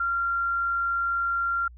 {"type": "tone", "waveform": "sine", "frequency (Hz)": 1381, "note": "F6", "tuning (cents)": -20, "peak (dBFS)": -23, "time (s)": [0, 1.68], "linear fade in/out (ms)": 5, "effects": ["added 60 Hz sine -44 dBFS peak until 1.77 s"]}